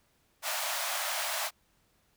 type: high-pass noise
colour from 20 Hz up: pink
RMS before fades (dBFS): -33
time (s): 0.42-1.51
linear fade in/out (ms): 50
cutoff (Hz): 590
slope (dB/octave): 96
effects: pink hiss -70 dBFS RMS until 2.16 s